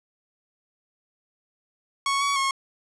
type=tone with pitch steps; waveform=sawtooth; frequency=1107 / 1126 / 1087 Hz; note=C#6 / C#6 / C#6; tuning=-3 / +27 / -34 cents; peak=-18 dBFS; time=2.06-2.51 s; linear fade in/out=2 ms; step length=150 ms; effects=resampled to 22050 Hz + 9-bit